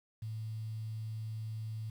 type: tone with quantisation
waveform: sine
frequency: 110 Hz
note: A2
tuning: in tune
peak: -37 dBFS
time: 0.22-1.9 s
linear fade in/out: 5 ms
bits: 10
effects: none